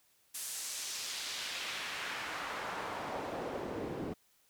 pink noise with band-pass filter sweep, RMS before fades -40 dBFS, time 0.34-4.14 s, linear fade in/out 10 ms, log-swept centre 10000 to 280 Hz, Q 1.1, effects white hiss -70 dBFS RMS until 4.49 s

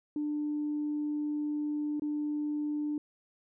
sine tone with dropouts, 297.5 Hz, D4, 22 cents sharp, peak -29 dBFS, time 0.16-2.98 s, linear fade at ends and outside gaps 2 ms, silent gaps 1.997-2.02 s, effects tanh soft clip ceiling -25 dBFS

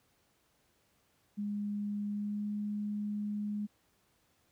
sine tone with pitch glide, 205.7 to 207.8 Hz, G#3 to G#3, -16 to +1 cents, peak -33 dBFS, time 1.37-3.67 s, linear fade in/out 20 ms, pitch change +17 cents, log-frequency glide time 2.08-2.48 s, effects pink hiss -72 dBFS RMS until 4.51 s + high-pass 60 Hz 12 dB/octave

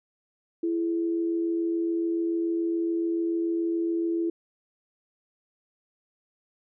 sine tone pair together, 334.7 / 421.7 Hz, E4 / G#4, +26 / +26 cents, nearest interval major third, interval 400 cents, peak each -24 / -36 dBFS, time 0.63-4.3 s, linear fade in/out 5 ms, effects none

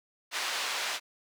white band-pass noise, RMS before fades -33 dBFS, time 0.31-1 s, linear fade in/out 50 ms, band 650 to 4200 Hz, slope 12 dB/octave, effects none

